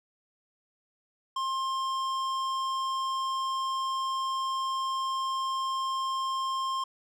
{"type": "tone with hard clipping", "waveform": "sine", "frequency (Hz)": 1060, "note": "C6", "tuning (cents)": 22, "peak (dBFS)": -30, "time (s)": [1.36, 6.84], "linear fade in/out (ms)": 5, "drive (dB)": 12, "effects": []}